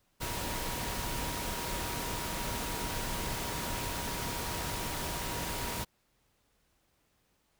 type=tone in noise; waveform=sine; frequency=952 Hz; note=A#5; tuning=36 cents sharp; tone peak=-43 dBFS; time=0.2-5.85 s; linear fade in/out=20 ms; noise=pink; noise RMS=-36 dBFS; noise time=0.2-5.85 s; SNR=-10 dB; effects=pink hiss -73 dBFS RMS until 7.59 s